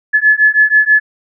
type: beating tone pair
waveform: sine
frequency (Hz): 1714 / 1720.2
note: A6 / A6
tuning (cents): -46 / -40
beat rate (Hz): 6.2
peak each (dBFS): -10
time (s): 0.13-1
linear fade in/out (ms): 20
effects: none